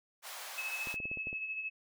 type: high-pass noise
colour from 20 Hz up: pink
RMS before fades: -45 dBFS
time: 0.22-0.97 s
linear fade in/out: 50 ms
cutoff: 690 Hz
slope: 24 dB/octave
type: tone with tremolo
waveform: sine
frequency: 2589 Hz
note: E7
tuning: 32 cents flat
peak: -34 dBFS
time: 0.57-1.7 s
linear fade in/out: 20 ms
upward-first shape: sine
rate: 13 Hz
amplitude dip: 50%
type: clicks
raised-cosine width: 2 ms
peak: -33 dBFS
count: 8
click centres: 0.872 / 0.942 / 1.002 / 1.055 / 1.115 / 1.173 / 1.271 / 1.329 s
effects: none